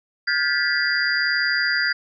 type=tone cluster; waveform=sine; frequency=1424 / 1587 / 1728 / 1960 / 4790 Hz; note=F6 / G6 / A6 / B6 / D8; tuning=+33 / +21 / -32 / -14 / +33 cents; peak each=-25 dBFS; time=0.27-1.93 s; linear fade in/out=10 ms; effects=none